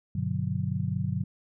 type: chord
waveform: sine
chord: G major seventh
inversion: none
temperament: just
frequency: 98 / 122.5 / 147 / 183.75 Hz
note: G2 / B2 / D3 / F#3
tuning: 0 / -14 / +2 / -12 cents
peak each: -32 dBFS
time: 0.15-1.24 s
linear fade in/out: 5 ms
effects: none